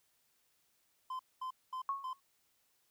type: tone bursts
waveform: triangle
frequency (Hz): 1031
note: C6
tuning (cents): -26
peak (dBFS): -36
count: 4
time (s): 1.1-2.132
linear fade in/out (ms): 5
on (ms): 93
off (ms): 220
type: tone with exponential decay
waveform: sine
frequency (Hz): 1100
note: C#6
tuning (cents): -14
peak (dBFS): -30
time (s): 1.89-2.2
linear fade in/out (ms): 1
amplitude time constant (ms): 66
effects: white hiss -75 dBFS RMS until 2.9 s